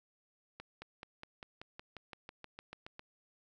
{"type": "accelerating click train", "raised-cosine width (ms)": 0.3, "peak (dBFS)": -30, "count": 15, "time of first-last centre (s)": [0.6, 2.994], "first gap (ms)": 220, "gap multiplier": 0.96, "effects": []}